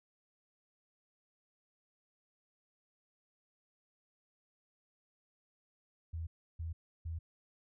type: tone bursts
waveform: sine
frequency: 82.1 Hz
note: E2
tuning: 6 cents flat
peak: -37 dBFS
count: 3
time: 6.13-7.19 s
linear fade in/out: 10 ms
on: 140 ms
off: 320 ms
effects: none